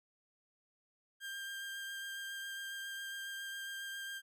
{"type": "tone with vibrato", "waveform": "30% pulse", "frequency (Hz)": 1594, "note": "G6", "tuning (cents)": 28, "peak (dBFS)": -39, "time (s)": [1.2, 4.22], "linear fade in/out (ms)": 50, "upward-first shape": "sine", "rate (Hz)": 7.3, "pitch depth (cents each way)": 11, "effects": []}